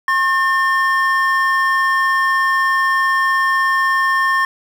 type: tone pair together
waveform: triangle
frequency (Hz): 1076.8 / 1800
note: C6 / A6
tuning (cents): +49 / +39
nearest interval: major sixth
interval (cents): 890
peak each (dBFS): -14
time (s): 0.08-4.45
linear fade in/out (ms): 2
effects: 7-bit